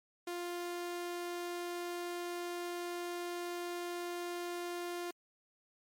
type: tone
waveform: sawtooth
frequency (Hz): 349.9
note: F4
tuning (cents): +3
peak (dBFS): -34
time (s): 0.27-5.11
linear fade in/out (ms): 5
effects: MP3 64 kbps